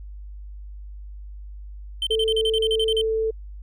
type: tone bursts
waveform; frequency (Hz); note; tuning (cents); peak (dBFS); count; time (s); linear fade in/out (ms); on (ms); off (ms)
triangle; 3100; G7; -20; -20; 12; 2.02-3.014; 2; 48; 38
type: tone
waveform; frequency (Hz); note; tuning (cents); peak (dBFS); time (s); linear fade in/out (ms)
sine; 442.7; A4; +11; -20; 2.1-3.31; 10
effects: added 50 Hz sine -35 dBFS peak until 3.62 s